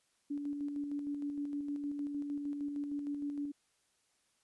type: tone with tremolo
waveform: sine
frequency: 287.9 Hz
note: D4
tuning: 34 cents flat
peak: -34 dBFS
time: 0.3-3.52 s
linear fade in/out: 10 ms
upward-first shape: square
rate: 6.5 Hz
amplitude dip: 35%
effects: white hiss -75 dBFS RMS until 4.43 s + resampled to 24000 Hz